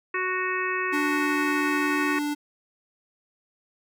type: harmonic tone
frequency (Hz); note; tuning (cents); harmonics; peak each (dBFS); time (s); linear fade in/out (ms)
370; F#4; 0; 1 / 3 / 4 / 5 / 6 / 7; -31 / -30 / -34 / -29 / -37 / -33; 0.14-2.19; 5
type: tone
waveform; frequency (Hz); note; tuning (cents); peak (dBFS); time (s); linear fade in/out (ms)
square; 293.7; D4; 0; -26; 0.92-2.35; 20
effects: none